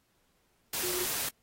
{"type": "tone in noise", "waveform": "sine", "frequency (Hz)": 359.6, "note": "F#4", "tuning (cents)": -49, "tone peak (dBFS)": -35, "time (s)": [0.83, 1.05], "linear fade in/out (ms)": 5, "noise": "white", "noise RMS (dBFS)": -33, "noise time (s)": [0.73, 1.29], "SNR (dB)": -5, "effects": ["pink hiss -72 dBFS RMS until 1.42 s", "AAC 48 kbps"]}